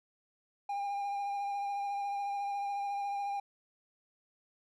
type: tone with vibrato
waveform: triangle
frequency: 804 Hz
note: G5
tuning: 44 cents sharp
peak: -31 dBFS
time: 0.69-3.4 s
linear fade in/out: 5 ms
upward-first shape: triangle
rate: 14 Hz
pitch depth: 22 cents each way
effects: none